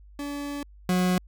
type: tone pair in turn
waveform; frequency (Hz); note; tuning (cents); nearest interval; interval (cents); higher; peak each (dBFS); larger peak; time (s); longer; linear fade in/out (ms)
40% pulse; 286.4 / 181.94; D4 / F#3; -43 / -29; minor sixth; 786; first; -30 / -20; second; 0.19-0.63 / 0.89-1.18; first; 2
effects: added 50 Hz sine -47 dBFS peak until 1.27 s